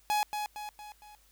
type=tone with echo; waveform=45% pulse; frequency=840 Hz; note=G#5; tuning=19 cents sharp; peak=-26 dBFS; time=0.1-0.23 s; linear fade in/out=0 ms; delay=230 ms; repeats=4; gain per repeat=-6 dB; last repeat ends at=1.15 s; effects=added 50 Hz sine -65 dBFS peak until 1.31 s + white hiss -65 dBFS RMS until 1.31 s